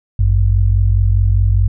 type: tone pair together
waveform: sine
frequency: 52.13 / 97 Hz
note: G#1 / G2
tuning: +7 / -18 cents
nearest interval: major seventh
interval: 1075 cents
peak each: -12 dBFS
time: 0.19-1.68 s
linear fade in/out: 5 ms
effects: none